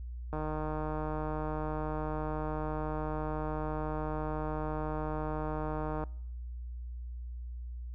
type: click train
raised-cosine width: 1 ms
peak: -23 dBFS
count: 880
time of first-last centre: 0.33-6.038 s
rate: 154 Hz
effects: noise-tail reverb RT60 0.8 s tail -25 dB re dry + added 60 Hz sine -38 dBFS peak until 7.94 s